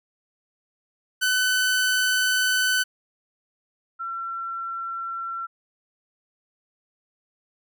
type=tone pair in turn; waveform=sawtooth / sine; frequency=1507 / 1355 Hz; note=F#6 / E6; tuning=+31 / +47 cents; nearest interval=major second; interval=184 cents; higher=first; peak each=-16 / -28 dBFS; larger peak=first; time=1.21-2.84 / 3.99-5.47 s; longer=first; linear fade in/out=20 ms; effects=none